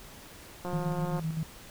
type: click train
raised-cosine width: 1 ms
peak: -23 dBFS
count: 98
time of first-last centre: 0.65-1.195 s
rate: 178 Hz
type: tone with tremolo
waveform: sine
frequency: 160 Hz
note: D#3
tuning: 49 cents sharp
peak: -28 dBFS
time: 0.73-1.43 s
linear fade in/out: 0 ms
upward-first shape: square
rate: 7.8 Hz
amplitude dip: 50%
effects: pink hiss -49 dBFS RMS until 1.7 s